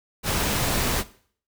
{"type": "noise", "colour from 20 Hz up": "pink", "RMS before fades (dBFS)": -24, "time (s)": [0.23, 1.04], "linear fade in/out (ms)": 50, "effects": ["noise-tail reverb RT60 0.5 s tail -17 dB re dry"]}